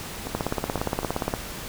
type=two click trains; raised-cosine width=1 ms; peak=-10 / -17 dBFS; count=18 / 4; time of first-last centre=0.35-1.338 / 0.27-1.031 s; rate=17.2 / 3.94 Hz; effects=pink hiss -36 dBFS RMS until 1.68 s